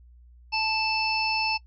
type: harmonic tone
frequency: 880 Hz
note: A5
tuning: in tune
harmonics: 1 / 3 / 5 / 6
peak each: -28 / -27 / -34 / -31 dBFS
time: 0.52-1.58 s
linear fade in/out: 20 ms
effects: noise-tail reverb RT60 0.1 s tail -20 dB re dry + added 60 Hz sine -49 dBFS peak until 1.66 s